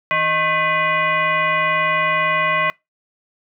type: tone with frequency modulation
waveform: sine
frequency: 1544 Hz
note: G6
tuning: 27 cents flat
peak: -15 dBFS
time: 0.11-2.7 s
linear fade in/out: 0 ms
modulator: 461 Hz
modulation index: 2
effects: noise-tail reverb RT60 0.2 s tail -24 dB re dry